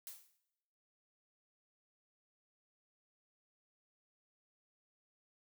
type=noise with exponential decay; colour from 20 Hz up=blue; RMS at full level=-45 dBFS; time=0.07-0.37 s; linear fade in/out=0 ms; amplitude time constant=65 ms; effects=noise-tail reverb RT60 0.9 s tail -17 dB re dry